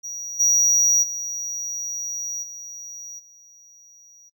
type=tone with level steps; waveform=triangle; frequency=5770 Hz; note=F#8; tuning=44 cents flat; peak=-28 / -13 / -25 / -33 / -46 dBFS; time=0.03-4.3 s; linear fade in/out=20 ms; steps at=0.39 / 1.02 / 2.42 / 3.18 s; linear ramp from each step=20 ms; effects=noise-tail reverb RT60 0.1 s tail -26 dB re dry